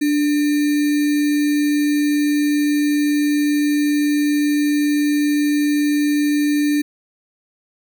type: tone with sample-and-hold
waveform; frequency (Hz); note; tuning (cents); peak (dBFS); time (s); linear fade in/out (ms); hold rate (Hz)
sine; 293.7; D4; 0; -14; 0.01-6.82; 10; 2100
effects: none